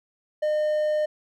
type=tone; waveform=triangle; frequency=608 Hz; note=D#5; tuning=40 cents flat; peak=-19 dBFS; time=0.42-1.06 s; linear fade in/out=10 ms; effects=none